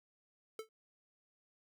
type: tone with exponential decay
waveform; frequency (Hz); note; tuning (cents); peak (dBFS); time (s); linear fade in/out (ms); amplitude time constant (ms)
square; 440; A4; 0; -38; 0.59-0.69; 2; 20
effects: none